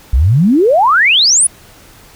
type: exponential sweep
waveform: sine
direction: up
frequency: 55.7 to 10548 Hz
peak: -6 dBFS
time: 0.13-1.47 s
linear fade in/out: 5 ms
effects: pink hiss -41 dBFS RMS until 2.15 s